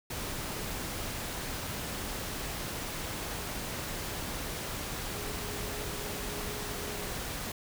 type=tone in noise; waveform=sine; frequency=415.3 Hz; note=G#4; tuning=in tune; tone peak=-44 dBFS; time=5.14-7.11 s; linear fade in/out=5 ms; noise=pink; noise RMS=-37 dBFS; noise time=0.1-7.52 s; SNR=-10 dB; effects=none